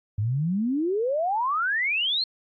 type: exponential sweep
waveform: sine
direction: up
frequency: 98.5 to 4321 Hz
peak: -22 dBFS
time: 0.18-2.24 s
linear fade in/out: 5 ms
effects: AAC 64 kbps